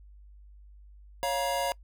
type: chord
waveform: square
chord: Bb minor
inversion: first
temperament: equal with one note detuned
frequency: 554.4 / 698.5 / 952.5 Hz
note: Db5 / F5 / Bb5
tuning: 0 / 0 / +37 cents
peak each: -32 / -33 / -32 dBFS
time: 1.23-1.72 s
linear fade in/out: 0 ms
effects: noise-tail reverb RT60 0.1 s tail -24 dB re dry + added 50 Hz sine -49 dBFS peak until 1.83 s